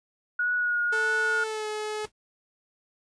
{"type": "tone with vibrato", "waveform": "sine", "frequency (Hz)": 1451, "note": "F#6", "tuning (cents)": -34, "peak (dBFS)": -23, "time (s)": [0.39, 1.44], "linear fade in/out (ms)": 5, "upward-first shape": "triangle", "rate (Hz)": 1.7, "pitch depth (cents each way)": 23}
{"type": "tone with pitch glide", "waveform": "sawtooth", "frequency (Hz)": [441, 426.5], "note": ["A4", "G#4"], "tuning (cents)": [4, 46], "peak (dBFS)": -26, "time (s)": [0.92, 2.06], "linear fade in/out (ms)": 10, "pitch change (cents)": -58, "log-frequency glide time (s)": [1.43, 1.67]}
{"type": "noise with exponential decay", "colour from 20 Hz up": "pink", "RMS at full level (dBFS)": -38, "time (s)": [2.04, 2.12], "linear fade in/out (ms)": 5, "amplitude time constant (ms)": 17}
{"effects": ["resampled to 22050 Hz"]}